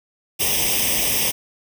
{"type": "noise with comb filter", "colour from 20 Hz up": "white", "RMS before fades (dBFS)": -20, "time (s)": [0.39, 1.32], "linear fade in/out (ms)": 20, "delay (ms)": 0.35, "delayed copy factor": 0.95, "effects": []}